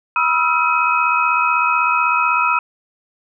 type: tone cluster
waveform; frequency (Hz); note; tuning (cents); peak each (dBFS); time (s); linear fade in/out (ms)
sine; 974 / 1282 / 1358 / 2532; B5 / E6 / F6 / D#7; -24 / -49 / -49 / +30; -19; 0.16-2.59; 2
effects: none